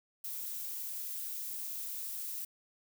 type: noise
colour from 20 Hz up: violet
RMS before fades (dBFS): -40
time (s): 0.24-2.45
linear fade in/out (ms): 5
effects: none